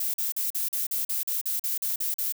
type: noise bursts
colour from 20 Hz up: violet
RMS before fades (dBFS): -28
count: 13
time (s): 0-2.324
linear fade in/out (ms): 5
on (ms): 140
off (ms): 42
effects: none